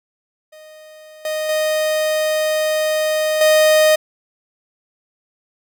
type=tone with level steps; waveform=45% pulse; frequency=620 Hz; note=D#5; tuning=6 cents flat; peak=-39 / -20 / -16 / -10 dBFS; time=0.52-3.96 s; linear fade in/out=10 ms; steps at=1.25 / 1.49 / 3.41 s; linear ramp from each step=2 ms; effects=none